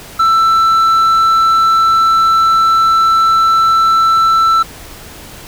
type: tone with tanh clipping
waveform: sine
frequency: 1330 Hz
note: E6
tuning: 15 cents sharp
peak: -8 dBFS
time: 0.19-4.63 s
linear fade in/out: 10 ms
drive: 5 dB
effects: pink hiss -33 dBFS RMS until 5.47 s